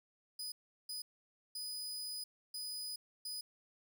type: tone bursts at uneven times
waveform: sawtooth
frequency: 4978 Hz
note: D#8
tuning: in tune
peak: -38 dBFS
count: 5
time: 0.39-0.52 / 0.89-1.02 / 1.55-2.24 / 2.54-2.96 / 3.25-3.41 s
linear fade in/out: 5 ms
effects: none